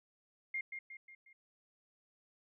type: tone with echo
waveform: sine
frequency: 2122 Hz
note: C7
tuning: 24 cents sharp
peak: -35 dBFS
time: 0.54-0.61 s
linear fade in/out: 5 ms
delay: 180 ms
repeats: 4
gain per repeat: -6 dB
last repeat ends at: 1.33 s
effects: none